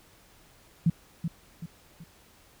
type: tone with echo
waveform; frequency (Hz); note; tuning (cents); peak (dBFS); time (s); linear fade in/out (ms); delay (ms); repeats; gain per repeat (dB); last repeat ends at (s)
sine; 166.3; E3; +16; -18; 0.86-0.9; 5; 380; 3; -8; 2.04
effects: pink hiss -58 dBFS RMS until 2.6 s